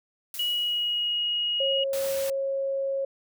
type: noise with exponential decay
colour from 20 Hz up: blue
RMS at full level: -36 dBFS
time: 0.34-1.4 s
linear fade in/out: 1 ms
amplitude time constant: 230 ms
type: tone with pitch glide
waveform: sine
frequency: 2909 to 2886 Hz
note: F#7 to F#7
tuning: -30 to -44 cents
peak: -24 dBFS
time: 0.39-1.84 s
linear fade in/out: 5 ms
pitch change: -14 cents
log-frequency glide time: 0.57-1.09 s
type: tone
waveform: sine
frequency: 545 Hz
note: C#5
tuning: 29 cents flat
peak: -25 dBFS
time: 1.6-3.05 s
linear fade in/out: 5 ms
type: noise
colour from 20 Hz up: white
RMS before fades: -36 dBFS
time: 1.93-2.3 s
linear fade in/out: 2 ms
effects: none